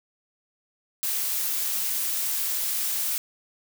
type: noise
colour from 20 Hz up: blue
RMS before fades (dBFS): -27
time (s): 1.03-3.18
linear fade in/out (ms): 0
effects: none